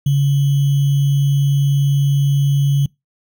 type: tone with sample-and-hold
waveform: sine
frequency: 140.3 Hz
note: C#3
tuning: 21 cents sharp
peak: -11 dBFS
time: 0.06-2.86 s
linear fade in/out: 5 ms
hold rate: 3150 Hz
effects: noise-tail reverb RT60 0.2 s tail -25 dB re dry